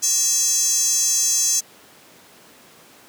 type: tone with high-pass filter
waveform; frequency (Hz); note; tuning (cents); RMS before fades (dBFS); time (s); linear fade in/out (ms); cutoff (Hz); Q
square; 370.2; F#4; +1; -19; 0.02-1.61; 20; 6400; 6.9
effects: pink hiss -48 dBFS RMS until 3.08 s + high-pass 200 Hz 12 dB/octave